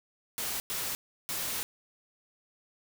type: noise bursts at uneven times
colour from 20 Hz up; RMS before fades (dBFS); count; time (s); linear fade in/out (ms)
white; -34; 3; 0.38-0.6 / 0.7-0.95 / 1.29-1.63; 0
effects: none